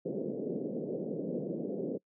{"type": "band-pass noise", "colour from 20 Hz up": "white", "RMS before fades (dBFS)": -36, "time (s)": [0.05, 1.98], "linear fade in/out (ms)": 10, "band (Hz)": [150, 520], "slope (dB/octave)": 48, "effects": ["noise-tail reverb RT60 0.1 s tail -25 dB re dry"]}